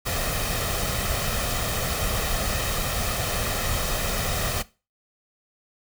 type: noise with comb filter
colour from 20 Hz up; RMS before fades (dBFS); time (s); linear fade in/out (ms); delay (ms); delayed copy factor
pink; -26; 0.05-4.63; 20; 1.6; +0.55
effects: noise-tail reverb RT60 0.3 s tail -19 dB re dry